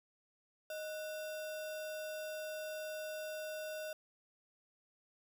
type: tone with sample-and-hold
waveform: sine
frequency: 621 Hz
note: D#5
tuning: 3 cents flat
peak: -40 dBFS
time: 0.7-3.93 s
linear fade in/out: 2 ms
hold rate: 2100 Hz
effects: none